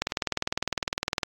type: click train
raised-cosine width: 0.2 ms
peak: -8 dBFS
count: 25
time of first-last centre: 0.02-1.232 s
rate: 19.8 Hz
effects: AAC 64 kbps